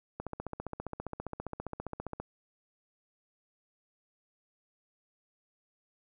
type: click train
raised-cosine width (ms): 1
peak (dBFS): -23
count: 31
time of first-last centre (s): 0.2-2.2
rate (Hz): 15
effects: none